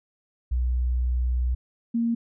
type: tone pair in turn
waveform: sine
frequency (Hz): 61.74 / 232.3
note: B1 / A#3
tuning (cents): 0 / -6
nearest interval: octave + major seventh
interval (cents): 2294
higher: second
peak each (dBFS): -21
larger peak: neither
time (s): 0.51-1.55 / 1.94-2.15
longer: first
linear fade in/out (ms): 10
effects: none